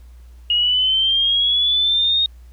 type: linear sweep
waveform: sine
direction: up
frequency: 2871 to 3729 Hz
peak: -14 dBFS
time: 0.5-2.26 s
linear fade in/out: 2 ms
effects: added 60 Hz sine -39 dBFS peak until 2.52 s + pink hiss -59 dBFS RMS until 2.52 s